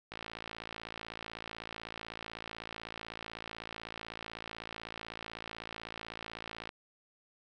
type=click train; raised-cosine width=0.3 ms; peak=-25 dBFS; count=369; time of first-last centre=0.12-6.691 s; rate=56 Hz; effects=none